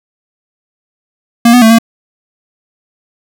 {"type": "tone with pitch steps", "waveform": "square", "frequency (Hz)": [234.5, 246.7, 223, 228.5], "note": ["A#3", "B3", "A3", "A#3"], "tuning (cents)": [11, -2, 23, -34], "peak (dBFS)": -3, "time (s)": [1.45, 1.786], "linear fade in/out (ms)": 5, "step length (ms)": 84, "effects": []}